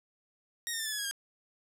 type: tone with pitch steps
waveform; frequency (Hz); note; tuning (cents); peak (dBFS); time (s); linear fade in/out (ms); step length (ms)
10% pulse; 1872 / 1826.1 / 1781.3 / 1737.6 / 1695 / 1653.4 / 1612.8; A#6 / A#6 / A6 / A6 / G#6 / G#6 / G6; +7 / -36 / +21 / -22 / +35 / -8 / +49; -24; 0.67-1.111; 0; 63
effects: none